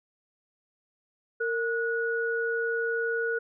sine tone pair together, 460.2 / 1461 Hz, A#4 / F#6, -22 / -22 cents, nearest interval octave + minor sixth, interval 2000 cents, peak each -28 / -29 dBFS, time 1.4-3.39 s, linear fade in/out 10 ms, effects none

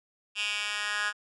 10% pulse tone with high-pass filter sweep, 207.7 Hz, G#3, in tune, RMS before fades -31 dBFS, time 0.35-1.13 s, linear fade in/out 50 ms, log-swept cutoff 2600 to 1600 Hz, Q 5.5, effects resampled to 22050 Hz

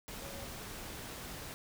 sine tone in noise, 554.4 Hz, C#5, in tune, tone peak -50 dBFS, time 0.22-0.45 s, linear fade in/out 0 ms, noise pink, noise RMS -45 dBFS, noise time 0.08-1.54 s, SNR -8 dB, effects none

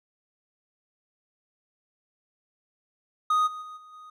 triangle tone with level steps, 1244.5 Hz, D#6, in tune, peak -18 / -33 / -37 / -45 / -42 dBFS, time 3.3-4.1 s, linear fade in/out 5 ms, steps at 3.46 / 3.61 / 3.76 / 3.92 s, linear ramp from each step 20 ms, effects none

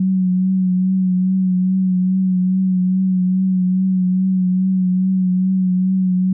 sine tone with vibrato, 185.8 Hz, F#3, 7 cents sharp, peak -13 dBFS, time 0-6.33 s, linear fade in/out 5 ms, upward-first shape triangle, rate 2.4 Hz, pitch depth 37 cents each way, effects none

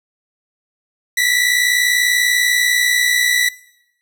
sawtooth tone pair together, 1936 / 1996.2 Hz, B6 / B6, -35 / +18 cents, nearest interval minor second, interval 53 cents, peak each -13 dBFS, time 1.17-3.49 s, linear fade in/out 5 ms, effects noise-tail reverb RT60 0.8 s tail -19 dB re dry

